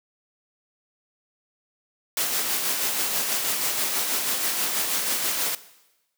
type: noise with tremolo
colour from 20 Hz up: white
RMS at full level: -24 dBFS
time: 2.17-5.55 s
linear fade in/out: 2 ms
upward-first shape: sine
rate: 6.2 Hz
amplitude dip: 35%
effects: noise-tail reverb RT60 1.0 s tail -17 dB re dry + high-pass 200 Hz 12 dB/octave